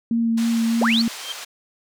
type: tone with vibrato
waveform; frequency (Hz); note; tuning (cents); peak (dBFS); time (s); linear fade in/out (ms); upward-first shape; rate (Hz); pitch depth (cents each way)
sine; 229.7; A#3; -25; -17; 0.11-1.08; 2; sine; 3.3; 15
type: band-pass noise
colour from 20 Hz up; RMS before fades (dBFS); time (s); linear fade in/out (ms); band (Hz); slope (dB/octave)
white; -35; 0.37-1.45; 10; 610 to 6400; 12
type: linear sweep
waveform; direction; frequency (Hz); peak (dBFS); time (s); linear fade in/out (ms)
sine; up; 329.6 to 4631; -18; 0.81-1.02; 5
type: tone with exponential growth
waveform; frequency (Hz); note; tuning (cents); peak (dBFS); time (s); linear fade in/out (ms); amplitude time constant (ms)
sine; 3164; G7; +15; -24; 1.11-1.32; 2; 44
effects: none